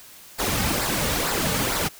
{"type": "noise with flanger", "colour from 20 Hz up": "pink", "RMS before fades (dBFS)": -24, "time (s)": [0.38, 1.89], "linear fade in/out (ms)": 20, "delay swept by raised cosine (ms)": [0.31, 3.01], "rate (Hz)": 2.2, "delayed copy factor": -0.6, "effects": ["white hiss -46 dBFS RMS until 1.99 s"]}